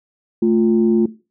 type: tone pair together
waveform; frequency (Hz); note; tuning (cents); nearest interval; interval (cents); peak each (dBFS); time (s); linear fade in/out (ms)
sine; 220.5 / 350; A3 / F4; +4 / +4; minor sixth; 800; -14; 0.42-1.06; 5
effects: noise-tail reverb RT60 0.3 s tail -17 dB re dry + tanh soft clip ceiling -5 dBFS